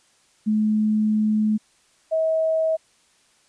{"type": "tone pair in turn", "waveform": "sine", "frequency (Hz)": [214.4, 641.1], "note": ["A3", "E5"], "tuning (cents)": [-45, -48], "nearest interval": "octave + perfect fifth", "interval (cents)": 1897, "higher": "second", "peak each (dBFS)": [-17, -18], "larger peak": "first", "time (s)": [[0.46, 1.58], [2.11, 2.77]], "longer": "first", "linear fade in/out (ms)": 20, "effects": ["white hiss -60 dBFS RMS until 3.48 s", "resampled to 22050 Hz"]}